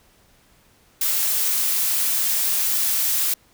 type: noise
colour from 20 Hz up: blue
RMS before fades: -21 dBFS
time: 1.01-3.34 s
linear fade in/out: 5 ms
effects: pink hiss -57 dBFS RMS until 3.53 s